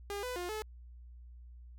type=tone with pitch steps; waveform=sawtooth; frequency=404.7 / 499.3 / 354.7 / 431 Hz; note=G#4 / B4 / F4 / A4; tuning=-45 / +19 / +27 / -36 cents; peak=-33 dBFS; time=0.1-0.62 s; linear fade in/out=0 ms; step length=130 ms; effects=added 60 Hz sine -49 dBFS peak until 1.78 s